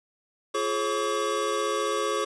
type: tone cluster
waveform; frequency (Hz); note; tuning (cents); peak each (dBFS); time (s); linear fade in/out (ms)
square; 346.8 / 422.1 / 540 / 1138; F4 / G#4 / C#5 / C#6; -12 / +28 / -45 / +45; -35 / -30 / -32 / -30; 0.54-2.25; 10
effects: resampled to 22050 Hz + 10-bit